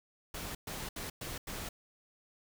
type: noise bursts at uneven times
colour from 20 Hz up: pink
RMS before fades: -41 dBFS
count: 5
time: 0.34-0.55 / 0.67-0.89 / 0.96-1.1 / 1.21-1.38 / 1.47-1.69 s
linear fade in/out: 5 ms
effects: none